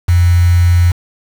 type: tone with quantisation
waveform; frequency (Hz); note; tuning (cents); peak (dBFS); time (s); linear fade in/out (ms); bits
sine; 87.31; F2; 0; -6; 0.08-0.92; 10; 4
effects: none